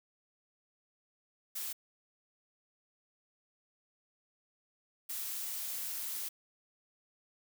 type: noise bursts at uneven times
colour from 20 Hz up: blue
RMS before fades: -39 dBFS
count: 2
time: 1.55-1.73 / 5.09-6.29 s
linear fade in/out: 10 ms
effects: none